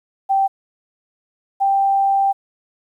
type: tone pair in turn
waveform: sine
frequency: 780 / 786.3 Hz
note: G5 / G5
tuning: -9 / +5 cents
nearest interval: unison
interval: 14 cents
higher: second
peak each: -13 dBFS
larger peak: neither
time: 0.29-0.48 / 1.6-2.33 s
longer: second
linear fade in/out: 20 ms
effects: 9-bit